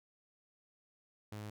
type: tone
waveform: sawtooth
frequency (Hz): 105.4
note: G#2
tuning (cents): +26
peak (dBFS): -39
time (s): 1.32-1.5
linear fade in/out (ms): 5
effects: none